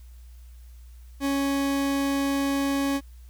40% pulse tone, 277.2 Hz, C#4, in tune, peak -22 dBFS, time 1.2-3.01 s, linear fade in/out 50 ms, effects added 60 Hz sine -43 dBFS peak until 3.29 s + white hiss -62 dBFS RMS until 3.29 s

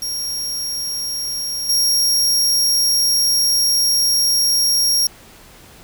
sawtooth tone with level steps, 5588 Hz, F8, in tune, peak -19 / -11 dBFS, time 0.02-5.07 s, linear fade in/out 2 ms, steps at 1.69 s, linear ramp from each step 5 ms, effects pink hiss -44 dBFS RMS until 5.83 s

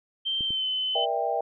sine tone with pitch glide, 3135 to 3040 Hz, G7 to F#7, -1 to +46 cents, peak -25 dBFS, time 0.25-1.06 s, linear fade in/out 20 ms, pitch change -53 cents, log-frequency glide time 0.44-0.67 s
clicks, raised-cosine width 3 ms, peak -27 dBFS, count 2, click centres 0.408 / 0.506 s
sine chord, E half-diminished seventh, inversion second, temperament just, 474.7 / 593.3 / 659.3 / 791.1 Hz, Bb4 / D5 / E5 / G5, +31 / +18 / 0 / +16 cents, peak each -31 / -32 / -29 / -28 dBFS, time 0.95-1.41 s, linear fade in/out 5 ms
effects none

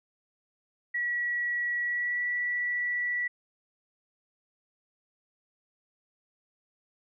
sine tone with pitch glide, 1930 to 1952.4 Hz, B6 to B6, -40 to -20 cents, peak -27 dBFS, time 0.94-3.28 s, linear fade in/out 10 ms, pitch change +20 cents, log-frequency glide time 1.83-2.24 s, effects none

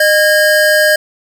square tone pair together, 612 / 1633.8 Hz, D#5 / G#6, -29 / -29 cents, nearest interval octave + perfect fourth, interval 1700 cents, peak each -11 dBFS, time 0-0.96 s, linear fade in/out 5 ms, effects none

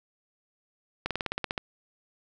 slowing click train, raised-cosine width 0.3 ms, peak -13 dBFS, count 10, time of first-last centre 1.06-1.578 s, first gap 47 ms, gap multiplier 1.05, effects none

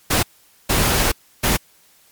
pink noise bursts at uneven times, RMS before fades -17 dBFS, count 3, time 0.1-0.23 / 0.69-1.12 / 1.43-1.57 s, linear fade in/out 10 ms, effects white hiss -54 dBFS RMS until 2.11 s + MP3 96 kbps

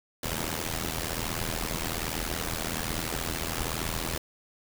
pink noise with amplitude modulation, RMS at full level -28 dBFS, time 0.23-4.18 s, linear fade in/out 5 ms, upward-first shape sine, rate 81.2 Hz, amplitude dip 90%, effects none

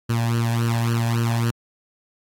sawtooth tone with flanger, 116.54 Hz, A#2, in tune, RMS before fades -21 dBFS, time 0.09-1.51 s, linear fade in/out 10 ms, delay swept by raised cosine 0.68 to 1.21 ms, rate 3.6 Hz, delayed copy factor +0.85, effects AAC 48 kbps

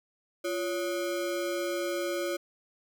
square ring-modulated tone, 454.1 Hz, A#4, 45 cents flat, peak -27 dBFS, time 0.44-2.37 s, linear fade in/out 10 ms, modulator 107 Hz, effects 11-bit

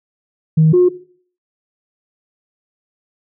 sine tone pair in turn, 157.7 / 359.3 Hz, D#3 / F4, +24 / +49 cents, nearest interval octave + major second, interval 1425 cents, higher second, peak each -6 dBFS, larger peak neither, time 0.57-0.73 / 0.73-0.89 s, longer neither, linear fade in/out 10 ms, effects noise-tail reverb RT60 0.5 s tail -18 dB re dry + tanh soft clip ceiling -3 dBFS

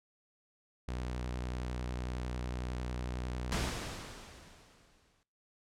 sawtooth tone with vibrato, 61.74 Hz, B1, in tune, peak -32 dBFS, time 0.88-3.69 s, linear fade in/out 0 ms, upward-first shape triangle, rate 11 Hz, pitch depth 40 cents each way
pink noise with exponential decay, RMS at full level -33 dBFS, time 3.52-5.23 s, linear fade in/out 0 ms, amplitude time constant 370 ms
effects noise-tail reverb RT60 0.6 s tail -22 dB re dry + low-pass 8000 Hz 12 dB/octave

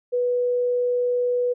sine tone, 491.1 Hz, B4, 10 cents flat, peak -19 dBFS, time 0.12-1.54 s, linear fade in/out 20 ms, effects none

